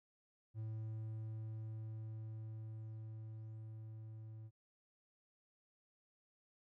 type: tone with level ramp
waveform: triangle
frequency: 110 Hz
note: A2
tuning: in tune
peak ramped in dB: -39 to -47 dBFS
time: 0.54-4.51 s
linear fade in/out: 50 ms
effects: none